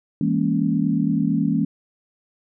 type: chord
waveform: sine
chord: A# half-diminished seventh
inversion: second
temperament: equal with one note detuned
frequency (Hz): 164.81 / 204.1 / 233.1 / 277.2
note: E3 / G#3 / A#3 / C#4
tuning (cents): 0 / -30 / 0 / 0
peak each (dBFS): -23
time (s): 0.21-1.65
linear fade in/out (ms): 2
effects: none